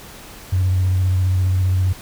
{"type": "tone with vibrato", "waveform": "sine", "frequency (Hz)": 92.6, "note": "F#2", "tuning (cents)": 2, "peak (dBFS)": -13, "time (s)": [0.52, 1.93], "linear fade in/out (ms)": 10, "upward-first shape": "triangle", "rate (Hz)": 15, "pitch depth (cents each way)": 34, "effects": ["tanh soft clip ceiling -10 dBFS", "pink hiss -39 dBFS RMS until 2.01 s"]}